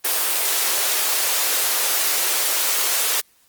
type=high-pass noise; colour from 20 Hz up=white; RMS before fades=-20 dBFS; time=0.04-3.21 s; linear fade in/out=10 ms; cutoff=380 Hz; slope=24 dB/octave; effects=white hiss -58 dBFS RMS until 3.48 s + Opus 24 kbps